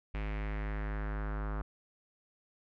square tone with low-pass filter sweep, 52 Hz, G#1, 3 cents sharp, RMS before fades -36 dBFS, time 0.14-1.62 s, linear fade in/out 5 ms, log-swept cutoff 2400 to 1300 Hz, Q 2.9, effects none

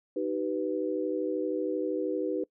sine chord, Eb augmented, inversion none, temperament equal with one note detuned, 311.1 / 383.9 / 493.9 Hz, Eb4 / G4 / B4, 0 / -36 / 0 cents, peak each -32 dBFS, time 0.16-2.44 s, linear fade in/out 5 ms, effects noise-tail reverb RT60 0.1 s tail -23 dB re dry

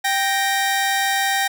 sawtooth tone pair together, 784 / 1864.7 Hz, G5 / A#6, 0 / 0 cents, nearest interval octave + minor third, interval 1500 cents, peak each -16 / -18 dBFS, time 0.04-1.48 s, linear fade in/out 10 ms, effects none

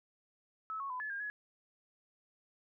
sine tone with pitch steps, 1299 / 1103 / 1006 / 1718 / 1611 / 1688 Hz, E6 / C#6 / B5 / A6 / G6 / G#6, -26 / -9 / +32 / -42 / +47 / +28 cents, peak -37 dBFS, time 0.7-1.3 s, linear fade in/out 0 ms, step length 100 ms, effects none

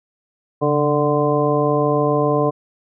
harmonic tone with a mistuned harmonic, 147.8 Hz, D3, 11 cents sharp, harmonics 1 / 2 / 3 / 4 / 5 / 7, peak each -22 / -22 / -19 / -21 / -25 / -23 dBFS, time 0.61-2.51 s, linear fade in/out 20 ms, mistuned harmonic 1, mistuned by -66 cents, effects none

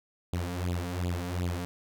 sawtooth tone with flanger, 88.5 Hz, F2, 23 cents sharp, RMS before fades -32 dBFS, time 0.33-1.65 s, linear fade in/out 0 ms, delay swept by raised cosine 0.26 to 4.36 ms, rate 2.7 Hz, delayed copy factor +0.9, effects none

